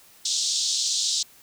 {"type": "band-pass noise", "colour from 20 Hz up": "pink", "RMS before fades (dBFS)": -25, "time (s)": [0.25, 1.23], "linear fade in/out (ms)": 5, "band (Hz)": [3600, 7700], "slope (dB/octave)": 48, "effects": ["white hiss -53 dBFS RMS until 1.42 s"]}